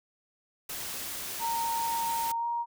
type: noise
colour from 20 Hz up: white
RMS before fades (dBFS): -37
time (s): 0.69-2.32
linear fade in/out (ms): 5
type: tone with pitch glide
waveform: sine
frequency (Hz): 924 to 940.7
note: A#5 to A#5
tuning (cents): -16 to +15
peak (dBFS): -28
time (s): 1.39-2.66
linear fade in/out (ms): 50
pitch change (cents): +31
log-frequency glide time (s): 2.36-2.46
effects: none